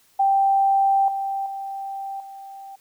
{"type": "tone with level steps", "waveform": "sine", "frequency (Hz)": 784, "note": "G5", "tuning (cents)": 0, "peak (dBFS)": [-15, -23, -28, -36], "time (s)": [0.19, 2.76], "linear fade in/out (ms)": 10, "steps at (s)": [1.08, 1.46, 2.2], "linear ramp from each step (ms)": 2, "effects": ["white hiss -59 dBFS RMS until 2.8 s"]}